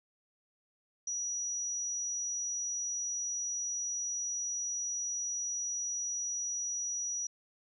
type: tone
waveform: sine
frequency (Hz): 5830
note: F#8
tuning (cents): -26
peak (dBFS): -33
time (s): 1.07-7.27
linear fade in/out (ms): 5
effects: none